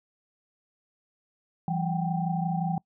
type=tone cluster; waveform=sine; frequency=166.8 / 192.2 / 758 / 790 Hz; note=E3 / G3 / F#5 / G5; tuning=+21 / -34 / +42 / +13 cents; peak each=-27 / -35 / -35 / -33 dBFS; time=1.68-2.78 s; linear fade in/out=2 ms; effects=noise-tail reverb RT60 0.1 s tail -24 dB re dry